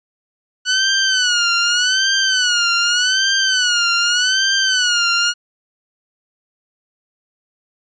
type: tone with vibrato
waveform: 15% pulse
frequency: 1480 Hz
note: F#6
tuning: in tune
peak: -7 dBFS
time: 0.65-5.34 s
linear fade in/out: 50 ms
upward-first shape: sine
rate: 0.84 Hz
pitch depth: 110 cents each way
effects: resampled to 16000 Hz